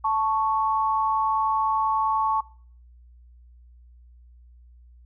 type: tone pair together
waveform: sine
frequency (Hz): 878.6 / 1108.7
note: A5 / C#6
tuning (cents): -3 / 0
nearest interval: major third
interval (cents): 403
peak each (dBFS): -23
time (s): 0.04-2.41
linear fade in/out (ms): 10
effects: noise-tail reverb RT60 0.5 s tail -22 dB re dry + added 60 Hz sine -48 dBFS peak until 5.05 s